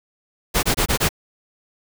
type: noise bursts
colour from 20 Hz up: pink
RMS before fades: -18 dBFS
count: 5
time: 0.54-1.091 s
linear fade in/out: 20 ms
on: 91 ms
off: 24 ms
effects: none